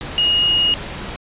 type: tone in noise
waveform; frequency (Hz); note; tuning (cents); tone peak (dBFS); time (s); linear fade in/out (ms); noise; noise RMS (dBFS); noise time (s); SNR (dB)
sine; 2869; F7; +46; -13; 0.18-0.74; 0; pink; -29; 0.01-1.16; +13
effects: resampled to 8000 Hz